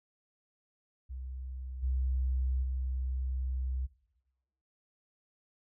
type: tone with level steps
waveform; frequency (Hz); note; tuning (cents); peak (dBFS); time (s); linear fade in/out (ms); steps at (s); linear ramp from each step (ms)
sine; 64.4; C2; -27; -38 / -28 / -31; 1.09-3.87; 20; 1.82 / 2.62; 20
effects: noise-tail reverb RT60 1.0 s tail -20 dB re dry